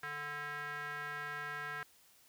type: tone with band-pass filter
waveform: square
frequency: 146.83 Hz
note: D3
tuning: in tune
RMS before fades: -42 dBFS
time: 0.03-1.83 s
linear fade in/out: 2 ms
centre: 1600 Hz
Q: 3.8
effects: white hiss -65 dBFS RMS until 2.28 s